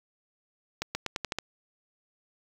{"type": "accelerating click train", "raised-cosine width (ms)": 0.2, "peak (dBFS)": -13, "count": 7, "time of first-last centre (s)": [0.82, 1.386], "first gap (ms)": 130, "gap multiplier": 0.87, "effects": ["7-bit"]}